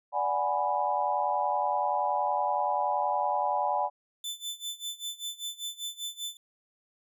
sine chord, G# half-diminished seventh, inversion second, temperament equal, 587.3 / 740 / 830.6 / 987.8 Hz, D5 / F#5 / G#5 / B5, 0 / 0 / 0 / 0 cents, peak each -33 / -31 / -29 / -31 dBFS, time 0.12-3.9 s, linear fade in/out 50 ms
sawtooth tone with tremolo, 3520 Hz, A7, in tune, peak -29 dBFS, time 4.24-6.37 s, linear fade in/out 2 ms, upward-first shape sine, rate 5.1 Hz, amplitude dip 90%
effects none

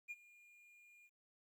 triangle tone with ADSR envelope, 2419 Hz, D#7, 49 cents flat, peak -40 dBFS, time 0.08-1.1 s, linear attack 29 ms, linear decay 37 ms, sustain -21 dB, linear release 43 ms, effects tanh soft clip ceiling -36 dBFS + 13-bit

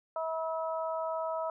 harmonic tone, 322.9 Hz, E4, 36 cents flat, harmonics 2 / 3 / 4, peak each -33 / -37 / -39 dBFS, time 0.16-1.5 s, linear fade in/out 2 ms, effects none

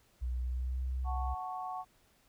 sine tone with pitch glide, 61.74 to 64.1 Hz, B1 to C2, 0 to -35 cents, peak -32 dBFS, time 0.21-1.35 s, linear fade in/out 20 ms, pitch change +65 cents, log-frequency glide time 0.39-0.79 s
sine chord, F# minor, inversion none, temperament equal, 740 / 880 / 1108.7 Hz, F#5 / A5 / C#6, 0 / 0 / 0 cents, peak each -39 / -44 / -42 dBFS, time 1.04-1.85 s, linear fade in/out 50 ms
effects pink hiss -68 dBFS RMS until 2.28 s

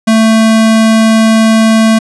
square tone, 222.1 Hz, A3, 16 cents sharp, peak -5 dBFS, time 0.07-1.99 s, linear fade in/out 10 ms, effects resampled to 24000 Hz

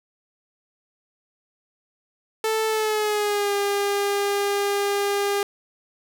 sawtooth tone with pitch glide, 440 to 403.5 Hz, A4 to G#4, 0 to -50 cents, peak -17 dBFS, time 2.44-5.43 s, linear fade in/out 2 ms, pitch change -150 cents, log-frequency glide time 2.67-3.53 s, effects none

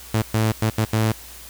sawtooth tone bursts at uneven times, 110 Hz, A2, in tune, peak -13 dBFS, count 5, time 0.14-0.22 / 0.34-0.52 / 0.62-0.7 / 0.78-0.85 / 0.93-1.12 s, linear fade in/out 5 ms, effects added 60 Hz sine -45 dBFS peak until 1.49 s + white hiss -41 dBFS RMS until 1.49 s

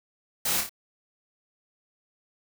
white noise with echo, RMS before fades -27 dBFS, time 0.45-0.61 s, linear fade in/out 5 ms, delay 28 ms, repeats 3, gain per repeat -5 dB, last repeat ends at 0.694 s, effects none

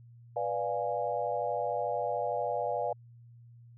sine chord, B diminished seventh, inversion none, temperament equal, 493.9 / 587.3 / 698.5 / 830.6 Hz, B4 / D5 / F5 / Ab5, 0 / 0 / 0 / 0 cents, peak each -35 / -34 / -34 / -36 dBFS, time 0.36-2.93 s, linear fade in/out 5 ms, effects added 118 Hz sine -51 dBFS peak until 3.77 s

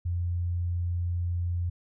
sine tone, 87.31 Hz, F2, in tune, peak -26 dBFS, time 0.05-1.7 s, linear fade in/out 10 ms, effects none

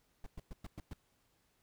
brown noise bursts, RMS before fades -44 dBFS, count 6, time 0.24-0.934 s, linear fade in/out 2 ms, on 24 ms, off 110 ms, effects pink hiss -75 dBFS RMS until 1.62 s

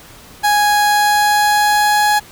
30% pulse tone with pitch glide, 830 to 836.7 Hz, G#5 to G#5, -1 to +13 cents, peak -8 dBFS, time 0.43-2.2 s, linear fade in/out 20 ms, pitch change +14 cents, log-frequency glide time 0.84-2.02 s, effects pink hiss -40 dBFS RMS until 2.31 s

